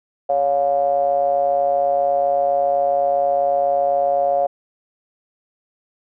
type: ring-modulated tone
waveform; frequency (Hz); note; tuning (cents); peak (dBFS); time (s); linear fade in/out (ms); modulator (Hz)
triangle; 73.9; D2; +11; -10; 0.29-4.47; 10; 633
effects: none